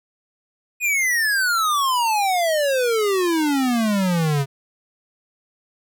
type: exponential sweep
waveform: square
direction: down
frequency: 2506 to 134.5 Hz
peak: -18 dBFS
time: 0.8-4.46 s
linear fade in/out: 50 ms
effects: none